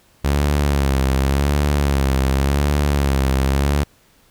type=tone with vibrato; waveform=sawtooth; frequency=69.6 Hz; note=C#2; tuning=8 cents sharp; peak=-11 dBFS; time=0.24-3.84 s; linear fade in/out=10 ms; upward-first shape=sine; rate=0.89 Hz; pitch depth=80 cents each way; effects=pink hiss -55 dBFS RMS until 4.3 s